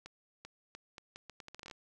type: accelerating click train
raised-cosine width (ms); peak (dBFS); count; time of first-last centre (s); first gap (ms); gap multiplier
0.2; -30; 15; 0.06-1.712; 390; 0.77
effects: none